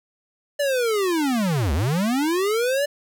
square linear two-way sweep, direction down then up, 587.3 to 65.41 to 587.3 Hz, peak -20 dBFS, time 0.59-2.86 s, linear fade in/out 10 ms, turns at 1.73 s, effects none

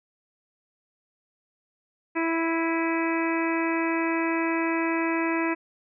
harmonic tone with a mistuned harmonic, 329.6 Hz, E4, in tune, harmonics 1 / 2 / 3 / 4 / 5 / 6 / 7 / 8, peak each -25 / -34 / -31 / -37 / -35 / -34 / -36 / -36 dBFS, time 2.15-5.55 s, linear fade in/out 20 ms, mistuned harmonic 8, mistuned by -55 cents, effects none

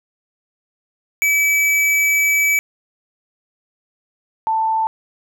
square / sine tone pair in turn, 2296 / 886.3 Hz, D7 / A5, -40 / +12 cents, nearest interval octave + major third, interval 1648 cents, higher first, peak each -14 / -15 dBFS, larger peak first, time 1.22-2.59 / 4.47-4.87 s, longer first, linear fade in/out 0 ms, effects none

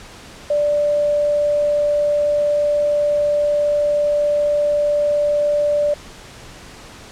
sine tone, 587.3 Hz, D5, in tune, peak -14 dBFS, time 0.5-5.94 s, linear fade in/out 5 ms, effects pink hiss -39 dBFS RMS until 7.11 s + low-pass 8000 Hz 12 dB/octave

